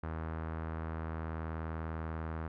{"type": "tone with low-pass filter", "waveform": "sawtooth", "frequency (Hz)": 80.3, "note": "E2", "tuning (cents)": -45, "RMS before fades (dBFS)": -39, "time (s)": [0.03, 2.48], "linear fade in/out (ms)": 5, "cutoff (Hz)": 1400, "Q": 1.9, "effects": []}